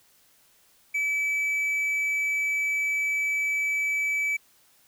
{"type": "tone", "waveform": "triangle", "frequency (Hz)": 2300, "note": "D7", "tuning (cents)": -37, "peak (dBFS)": -22, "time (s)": [0.94, 4.37], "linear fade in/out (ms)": 10, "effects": ["white hiss -61 dBFS RMS until 4.87 s"]}